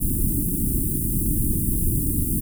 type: band-stop noise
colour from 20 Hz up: pink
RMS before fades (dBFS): -22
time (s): 0-2.41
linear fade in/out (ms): 20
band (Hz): 330 to 9200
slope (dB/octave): 48
effects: none